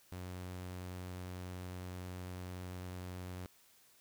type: tone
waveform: sawtooth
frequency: 90.9 Hz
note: F#2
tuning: 30 cents flat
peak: -39 dBFS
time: 0.12-3.46 s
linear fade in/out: 0 ms
effects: white hiss -66 dBFS RMS until 4 s